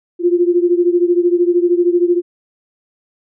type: beating tone pair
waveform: sine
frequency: 346.8 / 359.8 Hz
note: F4 / F#4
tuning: -12 / -48 cents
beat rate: 13 Hz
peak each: -12 / -15 dBFS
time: 0.19-2.22 s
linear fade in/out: 50 ms
effects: none